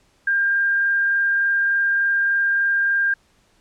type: tone with frequency modulation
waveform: sine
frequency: 1600 Hz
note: G6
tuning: 35 cents sharp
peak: -16 dBFS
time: 0.27-3.14 s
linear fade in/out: 5 ms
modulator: 23.4 Hz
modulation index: 0.41
effects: pink hiss -60 dBFS RMS until 3.6 s + low-pass 9000 Hz 12 dB/octave